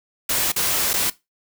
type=noise with dropouts; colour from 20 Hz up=white; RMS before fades=-21 dBFS; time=0.29-1.1 s; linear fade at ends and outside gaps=5 ms; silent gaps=0.52-0.561 / 0.933-0.938 s; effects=noise-tail reverb RT60 0.2 s tail -18 dB re dry